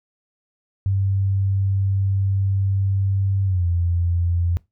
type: tone with pitch glide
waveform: sine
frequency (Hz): 97.5 to 86.36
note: G2 to F2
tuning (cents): -9 to -19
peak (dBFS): -17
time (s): 0.86-4.57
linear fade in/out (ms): 0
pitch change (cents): -210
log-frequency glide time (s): 3.45-3.66
effects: noise-tail reverb RT60 0.2 s tail -21 dB re dry